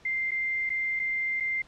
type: tone with dropouts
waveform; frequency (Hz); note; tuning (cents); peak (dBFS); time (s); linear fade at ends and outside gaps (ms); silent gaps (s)
sine; 2093; C7; 0; -26; 0.05-1.62; 5; 0.309-0.316 / 0.694-0.701 / 0.994-0.997 / 1.401-1.405
effects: pink hiss -56 dBFS RMS until 1.67 s + low-pass 5000 Hz 12 dB/octave